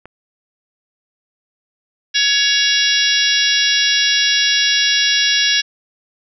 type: click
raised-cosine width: 0.5 ms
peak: -21 dBFS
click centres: 0.056 s
type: harmonic tone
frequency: 560 Hz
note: C#5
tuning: 18 cents sharp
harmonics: 3 / 4 / 5 / 6 / 7 / 8 / 9 / 10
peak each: -19 / -24 / -20 / -19 / -20 / -29 / -21 / -20 dBFS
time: 2.14-5.62 s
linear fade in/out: 20 ms
effects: none